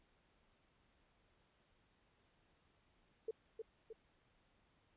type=tone with echo; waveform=sine; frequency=445.3 Hz; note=A4; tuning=21 cents sharp; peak=-38 dBFS; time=3.28-3.31 s; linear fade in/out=5 ms; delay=310 ms; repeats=2; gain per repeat=-5 dB; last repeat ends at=3.93 s; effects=pink hiss -75 dBFS RMS until 4.96 s + resampled to 8000 Hz